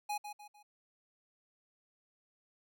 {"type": "tone with echo", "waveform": "square", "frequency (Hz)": 831, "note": "G#5", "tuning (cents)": 1, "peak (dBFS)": -35, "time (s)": [0.09, 0.18], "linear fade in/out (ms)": 10, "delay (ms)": 150, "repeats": 3, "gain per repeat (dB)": -8, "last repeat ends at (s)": 0.63, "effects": []}